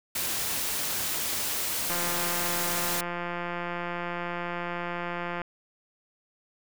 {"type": "noise", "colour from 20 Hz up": "white", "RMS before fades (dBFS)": -30, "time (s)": [0.15, 3.01], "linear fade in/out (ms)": 5}
{"type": "click train", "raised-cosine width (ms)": 0.5, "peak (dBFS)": -18, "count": 613, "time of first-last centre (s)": [1.9, 5.417], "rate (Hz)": 174}
{"effects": []}